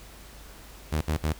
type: tone bursts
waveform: sawtooth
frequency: 77.4 Hz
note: D#2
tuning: 9 cents flat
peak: -20 dBFS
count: 3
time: 0.92-1.33 s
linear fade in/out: 10 ms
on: 96 ms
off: 61 ms
effects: added 50 Hz sine -47 dBFS peak until 1.39 s + pink hiss -49 dBFS RMS until 1.39 s